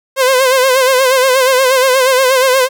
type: tone with vibrato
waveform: sawtooth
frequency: 520 Hz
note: C5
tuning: 11 cents flat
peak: -4 dBFS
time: 0.16-2.69 s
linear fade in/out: 50 ms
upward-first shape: sine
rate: 8.4 Hz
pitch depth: 68 cents each way
effects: none